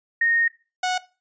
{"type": "tone pair in turn", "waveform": ["sine", "sawtooth"], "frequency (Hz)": [1852, 735], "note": ["A#6", "F#5"], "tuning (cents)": [-12, -12], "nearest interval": "octave + major third", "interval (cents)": 1600, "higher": "first", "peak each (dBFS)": -17, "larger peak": "neither", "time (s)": [[0.21, 0.48], [0.83, 0.98]], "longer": "first", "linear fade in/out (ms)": 5, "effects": ["noise-tail reverb RT60 0.3 s tail -18 dB re dry", "resampled to 16000 Hz"]}